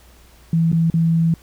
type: tone with dropouts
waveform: sine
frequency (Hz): 164.81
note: E3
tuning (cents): 0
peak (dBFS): -13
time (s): 0.53-1.34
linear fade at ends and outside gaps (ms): 2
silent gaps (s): 0.718-0.728 / 0.901-0.94
effects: added 60 Hz sine -48 dBFS peak until 1.42 s + pink hiss -51 dBFS RMS until 1.42 s